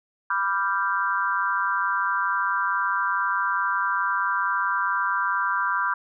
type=chord; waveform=sine; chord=G dominant seventh; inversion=first; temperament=equal with one note detuned; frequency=987.8 / 1174.7 / 1385.7 / 1568 Hz; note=B5 / D6 / F6 / G6; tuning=0 / 0 / -14 / 0 cents; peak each=-27 dBFS; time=0.3-5.94 s; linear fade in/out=5 ms; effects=none